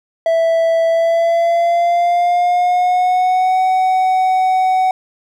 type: tone with pitch glide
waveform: triangle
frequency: 659.3 to 748.6 Hz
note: E5 to F#5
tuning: 0 to +20 cents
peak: -9 dBFS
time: 0.26-4.91 s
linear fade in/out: 2 ms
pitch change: +220 cents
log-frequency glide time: 0.87-3.6 s
effects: none